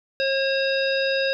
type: harmonic tone with a mistuned harmonic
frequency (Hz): 540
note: C#5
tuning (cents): -45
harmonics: 1 / 3 / 5 / 7 / 9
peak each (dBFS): -22 / -27 / -29 / -30 / -32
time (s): 0.2-1.33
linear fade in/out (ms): 0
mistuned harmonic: 9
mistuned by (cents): +28
effects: none